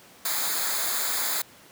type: noise with comb filter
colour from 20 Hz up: white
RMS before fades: -27 dBFS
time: 0.25-1.42 s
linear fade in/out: 5 ms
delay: 0.35 ms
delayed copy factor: -0.75
effects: pink hiss -51 dBFS RMS until 1.71 s + high-pass 150 Hz 12 dB/octave